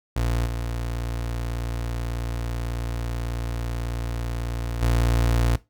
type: tone with level steps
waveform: 30% pulse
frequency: 58.27 Hz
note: A#1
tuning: in tune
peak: -19 / -24 / -16 dBFS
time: 0.16-5.56 s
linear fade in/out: 5 ms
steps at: 0.45 / 4.81 s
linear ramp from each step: 20 ms
effects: noise-tail reverb RT60 0.2 s tail -17 dB re dry